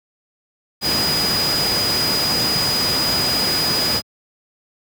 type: tone in noise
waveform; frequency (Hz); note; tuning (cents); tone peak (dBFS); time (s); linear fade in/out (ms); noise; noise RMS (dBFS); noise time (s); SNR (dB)
sine; 4939; D#8; -14; -18; 0.81-4.02; 50; pink; -22; 0.81-4.02; +1
effects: high-pass 100 Hz 12 dB/octave